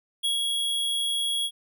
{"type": "tone with ADSR envelope", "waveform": "square", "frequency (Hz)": 3322, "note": "G#7", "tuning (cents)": 0, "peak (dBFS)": -23, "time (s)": [0.23, 1.51], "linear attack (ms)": 19, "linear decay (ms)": 130, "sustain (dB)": -2, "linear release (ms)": 60, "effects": []}